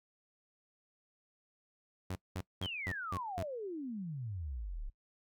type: tone bursts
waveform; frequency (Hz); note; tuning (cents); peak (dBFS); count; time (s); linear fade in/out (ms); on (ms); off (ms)
sawtooth; 92.5; F#2; 0; -33; 6; 2.1-3.43; 5; 55; 200
type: exponential sweep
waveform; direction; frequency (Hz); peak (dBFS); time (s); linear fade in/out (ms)
sine; down; 3322 to 31; -38; 2.62-4.9; 10
effects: noise-tail reverb RT60 0.1 s tail -21 dB re dry